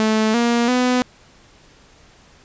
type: tone with pitch steps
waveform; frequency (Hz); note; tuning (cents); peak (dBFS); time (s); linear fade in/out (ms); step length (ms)
sawtooth; 218 / 236.5 / 250.2; A3 / A#3 / B3; -16 / +25 / +23; -11; 0-1.02; 0; 340
effects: pink hiss -50 dBFS RMS until 2.44 s + resampled to 16000 Hz